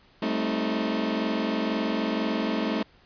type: chord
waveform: sawtooth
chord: A half-diminished seventh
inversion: third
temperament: just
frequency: 198 / 220 / 264 / 316.8 Hz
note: G3 / A3 / C4 / Eb4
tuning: +18 / 0 / +16 / +31 cents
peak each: -29 / -24 / -27 / -27 dBFS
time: 0.22-2.83 s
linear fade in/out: 5 ms
effects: pink hiss -58 dBFS RMS until 3.05 s + resampled to 11025 Hz